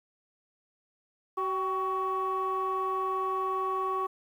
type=tone cluster; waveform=sine; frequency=379.1 / 775 / 1120 Hz; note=F#4 / G5 / C#6; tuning=+42 / -20 / +18 cents; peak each=-32 / -37 / -28 dBFS; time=1.37-4.07 s; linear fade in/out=10 ms; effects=tanh soft clip ceiling -22 dBFS + 10-bit